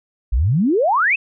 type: exponential sweep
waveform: sine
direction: up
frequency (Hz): 49.95 to 2700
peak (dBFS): -13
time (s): 0.32-1.16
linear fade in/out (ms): 10
effects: none